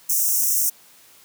white high-pass noise, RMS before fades -20 dBFS, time 0.09-0.7 s, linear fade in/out 10 ms, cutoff 5500 Hz, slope 96 dB/octave, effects white hiss -51 dBFS RMS until 1.24 s + high-pass 100 Hz 12 dB/octave

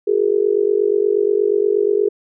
sine tone with amplitude modulation, 410.8 Hz, G#4, 19 cents flat, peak -9 dBFS, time 0.07-2.09 s, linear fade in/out 10 ms, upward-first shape sine, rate 48.4 Hz, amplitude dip 95%, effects none

